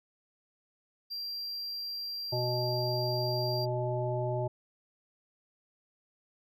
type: tone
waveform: triangle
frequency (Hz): 4737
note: D8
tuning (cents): +14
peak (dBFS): -34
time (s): 1.1-3.66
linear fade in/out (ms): 20
type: harmonic tone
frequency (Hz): 123.47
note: B2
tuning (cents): 0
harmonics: 1 / 3 / 5 / 7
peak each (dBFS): -32 / -36 / -34 / -39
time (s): 2.32-4.48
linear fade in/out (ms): 10
effects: none